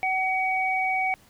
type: tone pair together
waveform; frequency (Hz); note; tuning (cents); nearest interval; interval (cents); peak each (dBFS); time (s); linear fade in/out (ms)
sine; 754 / 2259; F#5 / C#7; +32 / +32; octave + perfect fifth; 1900; -25; 0.03-1.14; 0
effects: pink hiss -57 dBFS RMS until 1.29 s